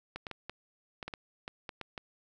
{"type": "clicks", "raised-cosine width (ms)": 0.3, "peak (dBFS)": -23, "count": 11, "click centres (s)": [0.16, 0.268, 0.313, 0.496, 1.028, 1.08, 1.138, 1.479, 1.692, 1.813, 1.978], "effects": []}